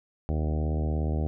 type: harmonic tone with a mistuned harmonic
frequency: 77 Hz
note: D#2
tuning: 17 cents flat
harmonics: 1 / 2 / 3 / 4 / 5 / 6 / 7 / 8 / 9 / 10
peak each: -26 / -32 / -36 / -38 / -40 / -42 / -43 / -44 / -45 / -46 dBFS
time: 0.29-1.27 s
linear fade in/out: 0 ms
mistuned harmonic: 1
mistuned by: -24 cents
effects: none